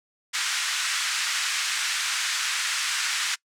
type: band-pass noise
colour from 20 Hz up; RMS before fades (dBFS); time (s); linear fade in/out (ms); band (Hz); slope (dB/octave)
pink; -27; 0.33-3.36; 20; 1400 to 8500; 24
effects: noise-tail reverb RT60 0.1 s tail -24 dB re dry